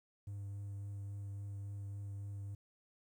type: tone with vibrato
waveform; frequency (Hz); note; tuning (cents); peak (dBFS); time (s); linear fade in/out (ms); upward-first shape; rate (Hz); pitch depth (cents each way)
triangle; 100.2; G2; +38; -39; 0.27-2.55; 5; triangle; 3.6; 15
effects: tanh soft clip ceiling -35 dBFS + 12-bit